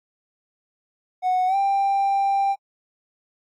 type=tone with pitch glide; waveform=triangle; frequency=737 to 789.9 Hz; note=F#5 to G5; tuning=-7 to +13 cents; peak=-15 dBFS; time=1.22-2.56 s; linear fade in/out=50 ms; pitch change=+120 cents; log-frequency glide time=1.47-1.56 s; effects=tanh soft clip ceiling -13 dBFS + AAC 48 kbps